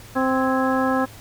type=harmonic tone with a mistuned harmonic; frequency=261.6 Hz; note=C4; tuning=in tune; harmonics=1 / 2 / 3 / 4 / 5 / 6; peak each=-21 / -24 / -26 / -27 / -28 / -29 dBFS; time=0.15-1.06 s; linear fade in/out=20 ms; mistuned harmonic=6; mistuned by=+95 cents; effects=added 108 Hz sine -46 dBFS peak until 1.2 s + pink hiss -44 dBFS RMS until 1.2 s